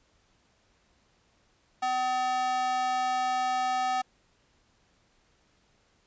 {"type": "tone with high-pass filter", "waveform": "square", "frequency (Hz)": 253.5, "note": "B3", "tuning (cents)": 45, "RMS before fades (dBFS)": -28, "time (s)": [1.82, 4.02], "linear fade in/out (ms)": 10, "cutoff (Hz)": 870, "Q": 6.5, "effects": ["pink hiss -67 dBFS RMS until 6.06 s", "resampled to 16000 Hz"]}